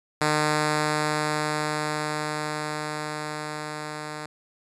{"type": "tone with level ramp", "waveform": "5% pulse", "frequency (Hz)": 151.8, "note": "D#3", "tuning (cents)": -42, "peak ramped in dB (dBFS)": [-9, -22], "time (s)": [0.21, 4.26], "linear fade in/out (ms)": 2, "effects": ["resampled to 24000 Hz"]}